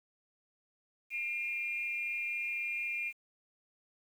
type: tone with amplitude modulation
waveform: sine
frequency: 2401 Hz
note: D7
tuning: 38 cents sharp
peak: -30 dBFS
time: 1.1-3.13 s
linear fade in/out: 50 ms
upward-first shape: sine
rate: 276 Hz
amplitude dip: 70%
effects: 10-bit